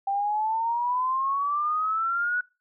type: exponential sweep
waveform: sine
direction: up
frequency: 784 to 1480 Hz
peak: -23 dBFS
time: 0.07-2.41 s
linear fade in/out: 5 ms
effects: noise-tail reverb RT60 0.3 s tail -24 dB re dry